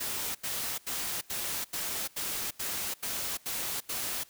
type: noise bursts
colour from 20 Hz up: white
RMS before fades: -34 dBFS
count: 10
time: 0-4.238 s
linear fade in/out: 10 ms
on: 350 ms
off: 82 ms
effects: white hiss -59 dBFS RMS until 4.29 s